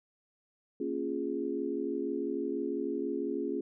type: chord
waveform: sine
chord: Bb minor seventh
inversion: none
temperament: equal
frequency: 233.1 / 277.2 / 349.2 / 415.3 Hz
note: Bb3 / Db4 / F4 / Ab4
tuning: 0 / 0 / 0 / 0 cents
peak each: -40 / -35 / -36 / -36 dBFS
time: 0.8-3.61 s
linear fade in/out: 5 ms
effects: none